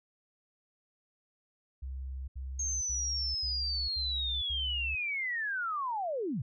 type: tone bursts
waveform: sine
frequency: 65.9 Hz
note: C2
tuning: 13 cents sharp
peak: -36 dBFS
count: 6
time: 1.82-4.955 s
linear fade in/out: 10 ms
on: 460 ms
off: 75 ms
type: linear sweep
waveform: sine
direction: down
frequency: 6470 to 100 Hz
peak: -31 dBFS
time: 2.59-6.42 s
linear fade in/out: 5 ms
effects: none